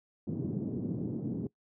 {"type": "band-pass noise", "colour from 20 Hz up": "white", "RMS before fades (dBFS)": -35, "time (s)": [0.27, 1.47], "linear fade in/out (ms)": 2, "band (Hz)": [120, 300], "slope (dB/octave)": 24, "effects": ["noise-tail reverb RT60 0.1 s tail -20 dB re dry"]}